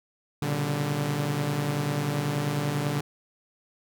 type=tone cluster; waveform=sawtooth; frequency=118.3 / 136.3 / 146.5 / 193.9 Hz; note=A#2 / C#3 / D3 / G3; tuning=+26 / -29 / -4 / -19 cents; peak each=-31 / -31 / -23 / -32 dBFS; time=0.42-3.01 s; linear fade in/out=5 ms; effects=none